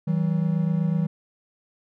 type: tone pair together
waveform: triangle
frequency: 161.3 / 189.38 Hz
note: E3 / F#3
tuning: -37 / +41 cents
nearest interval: minor third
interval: 278 cents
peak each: -20 / -23 dBFS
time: 0.07-1.07 s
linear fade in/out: 10 ms
effects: none